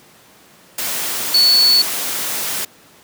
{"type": "tone in noise", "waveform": "sine", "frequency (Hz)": 4435, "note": "C#8", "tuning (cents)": 0, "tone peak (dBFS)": -9, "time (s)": [1.34, 1.82], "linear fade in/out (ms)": 5, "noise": "white", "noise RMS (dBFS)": -22, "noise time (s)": [0.78, 2.65], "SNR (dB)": 10, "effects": ["pink hiss -47 dBFS RMS until 3.03 s", "high-pass 150 Hz 12 dB/octave"]}